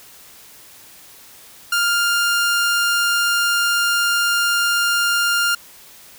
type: tone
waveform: sawtooth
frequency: 1402 Hz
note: F6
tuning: 6 cents sharp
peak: -12 dBFS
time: 1.72-5.55 s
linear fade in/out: 5 ms
effects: white hiss -44 dBFS RMS until 6.18 s